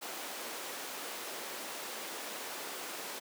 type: high-pass noise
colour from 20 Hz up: pink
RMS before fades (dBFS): -42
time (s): 0.01-3.2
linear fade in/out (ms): 20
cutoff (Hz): 360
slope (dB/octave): 12
effects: high-pass 200 Hz 12 dB/octave